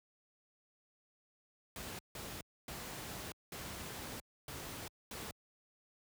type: noise bursts at uneven times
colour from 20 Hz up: pink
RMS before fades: -45 dBFS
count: 6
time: 1.76-1.99 / 2.15-2.41 / 2.68-3.32 / 3.52-4.2 / 4.48-4.88 / 5.11-5.31 s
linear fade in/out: 2 ms
effects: high-pass 60 Hz 12 dB/octave